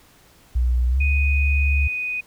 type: tone with pitch glide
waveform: sine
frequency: 61.2 to 69.9 Hz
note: B1 to C#2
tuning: -15 to +15 cents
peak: -16 dBFS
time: 0.55-1.88 s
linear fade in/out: 10 ms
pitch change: +230 cents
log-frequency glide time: 0.89-1.02 s
type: tone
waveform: sine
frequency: 2489 Hz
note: D#7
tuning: in tune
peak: -23 dBFS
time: 1-2.21 s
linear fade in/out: 10 ms
effects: pink hiss -53 dBFS RMS until 2.26 s